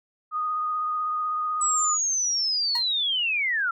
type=tone with vibrato; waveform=sine; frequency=1239 Hz; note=D#6; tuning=8 cents flat; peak=-24 dBFS; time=0.31-1.98 s; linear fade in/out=50 ms; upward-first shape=sine; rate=16 Hz; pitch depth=17 cents each way
type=linear sweep; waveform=sine; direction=down; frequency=7902 to 1324 Hz; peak=-22 dBFS; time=1.61-3.71 s; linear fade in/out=5 ms
type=tone with exponential decay; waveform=30% pulse; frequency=956 Hz; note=A#5; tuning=43 cents sharp; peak=-24 dBFS; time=2.75-2.86 s; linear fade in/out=5 ms; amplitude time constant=22 ms
effects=none